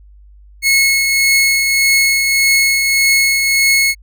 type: tone with tremolo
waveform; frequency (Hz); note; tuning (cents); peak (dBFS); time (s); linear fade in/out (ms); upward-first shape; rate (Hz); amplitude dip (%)
sawtooth; 2182; C#7; -28; -5; 0.62-3.95; 50; triangle; 1.7; 40
effects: added 50 Hz sine -39 dBFS peak until 4.02 s